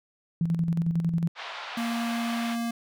sine tone with tremolo, 167.1 Hz, E3, 24 cents sharp, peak -21 dBFS, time 0.41-1.28 s, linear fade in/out 2 ms, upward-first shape square, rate 11 Hz, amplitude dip 50%
pink band-pass noise, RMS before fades -38 dBFS, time 1.35-2.57 s, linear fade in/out 50 ms, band 700 to 4000 Hz, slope 24 dB/octave
square tone, 233.1 Hz, A#3, in tune, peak -28 dBFS, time 1.77-2.71 s, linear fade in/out 5 ms
effects none

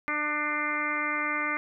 harmonic tone, 298.5 Hz, D4, 28 cents sharp, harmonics 1 / 2 / 3 / 4 / 5 / 6 / 7 / 8, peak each -37 / -40 / -41 / -32 / -35 / -38 / -30 / -39 dBFS, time 0.08-1.57 s, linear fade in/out 0 ms, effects none

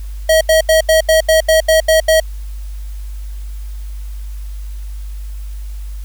square tone bursts, 638 Hz, D#5, 43 cents sharp, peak -8 dBFS, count 10, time 0.29-2.201 s, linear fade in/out 5 ms, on 120 ms, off 79 ms, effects added 50 Hz sine -23 dBFS peak until 6.04 s + white hiss -46 dBFS RMS until 6.04 s

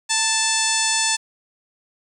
harmonic tone with a mistuned harmonic, 880 Hz, A5, in tune, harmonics 1 / 2 / 3 / 4 / 5 / 6 / 7 / 8 / 9 / 10, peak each -27 / -27 / -27 / -27 / -27 / -27 / -27 / -27 / -27 / -27 dBFS, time 0.09-1.17 s, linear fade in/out 20 ms, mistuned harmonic 1, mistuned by +35 cents, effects 8-bit

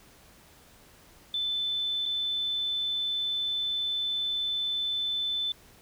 sine tone with dropouts, 3520 Hz, A7, in tune, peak -27 dBFS, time 1.34-5.52 s, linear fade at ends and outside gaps 2 ms, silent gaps 2.056-2.06 s, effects pink hiss -56 dBFS RMS until 5.81 s

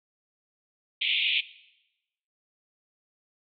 white band-pass noise, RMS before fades -26 dBFS, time 1.01-1.41 s, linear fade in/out 10 ms, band 2200 to 3600 Hz, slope 96 dB/octave, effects noise-tail reverb RT60 0.9 s tail -18 dB re dry

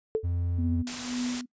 sine tone with exponential decay, 440 Hz, A4, in tune, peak -19 dBFS, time 0.15-0.29 s, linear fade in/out 0 ms, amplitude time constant 29 ms
triangle tone, 87 Hz, F2, 6 cents flat, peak -24 dBFS, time 0.23-0.83 s, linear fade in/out 20 ms
sine tone with tremolo, 246.9 Hz, B3, in tune, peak -27 dBFS, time 0.58-1.46 s, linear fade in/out 10 ms, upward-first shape sine, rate 1.9 Hz, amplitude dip 80%
white noise, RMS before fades -35 dBFS, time 0.87-1.41 s, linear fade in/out 0 ms
effects noise-tail reverb RT60 0.1 s tail -21 dB re dry + resampled to 16000 Hz

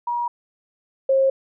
sine tone pair in turn, 956 / 536.5 Hz, A#5 / C5, +43 / +43 cents, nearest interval minor seventh, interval 1000 cents, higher first, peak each -21 / -14 dBFS, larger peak second, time 0.07-0.28 / 1.09-1.3 s, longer neither, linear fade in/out 5 ms, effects none

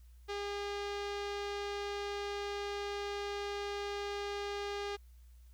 sawtooth tone with low-pass filter, 405.8 Hz, G#4, 40 cents flat, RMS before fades -39 dBFS, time 0.28-4.97 s, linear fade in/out 20 ms, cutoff 4500 Hz, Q 1.3, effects added 60 Hz sine -54 dBFS peak until 5.53 s + white hiss -73 dBFS RMS until 5.53 s

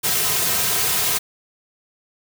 white noise with comb filter, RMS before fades -20 dBFS, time 0.03-1.19 s, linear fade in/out 20 ms, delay 3.5 ms, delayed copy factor -0.85, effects none

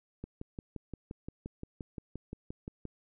click train, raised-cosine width 3 ms, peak -27 dBFS, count 16, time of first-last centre 0.24-2.853 s, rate 5.74 Hz, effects none

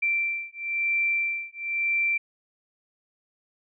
sine beating tone pair, 2349 / 2350 Hz, D7 / D7, 0 / +1 cents, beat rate 1 Hz, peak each -27 dBFS, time 0.02-2.18 s, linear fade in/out 10 ms, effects none

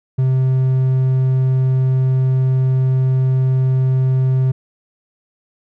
triangle tone, 130.5 Hz, C3, 4 cents flat, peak -10 dBFS, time 0.18-4.52 s, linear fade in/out 10 ms, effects none

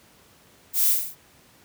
violet noise with echo, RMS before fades -22 dBFS, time 0.73-0.96 s, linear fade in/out 50 ms, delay 33 ms, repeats 6, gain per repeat -3 dB, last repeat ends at 1.158 s, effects pink hiss -55 dBFS RMS until 1.64 s + high-pass 80 Hz 12 dB/octave

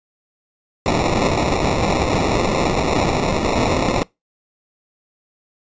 blue noise with sample-and-hold, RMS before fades -18 dBFS, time 0.86-4.03 s, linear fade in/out 0 ms, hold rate 1575 Hz, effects noise-tail reverb RT60 0.2 s tail -24 dB re dry + resampled to 16000 Hz

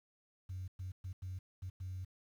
sine tone bursts at uneven times, 92.5 Hz, F#2, in tune, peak -39 dBFS, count 6, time 0.49-0.68 / 0.79-0.92 / 1.04-1.13 / 1.22-1.39 / 1.62-1.7 / 1.8-2.05 s, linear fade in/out 10 ms, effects tanh soft clip ceiling -36 dBFS + 11-bit

